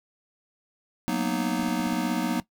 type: chord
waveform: square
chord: B major seventh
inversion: second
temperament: just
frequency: 185.21 / 231.5 / 246.9 / 308.7 Hz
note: F#3 / A#3 / B3 / D#4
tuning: +2 / -12 / 0 / -14 cents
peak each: -31 dBFS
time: 1.08-2.4 s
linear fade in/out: 0 ms
type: clicks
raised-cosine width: 3 ms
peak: -32 dBFS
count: 6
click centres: 1.595 / 1.631 / 1.684 / 1.8 / 1.869 / 1.93 s
effects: noise-tail reverb RT60 0.1 s tail -17 dB re dry